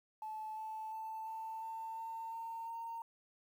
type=tone with pitch steps; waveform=sine; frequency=868 / 875 / 882.2 / 889.3 / 896.5 / 903.8 / 911.2 / 918.6 Hz; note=A5 / A5 / A5 / A5 / A5 / A5 / A#5 / A#5; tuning=-24 / -10 / +4 / +18 / +32 / +46 / -40 / -26 cents; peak=-40 dBFS; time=0.22-3.02 s; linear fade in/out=2 ms; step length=350 ms; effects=tanh soft clip ceiling -37 dBFS + 11-bit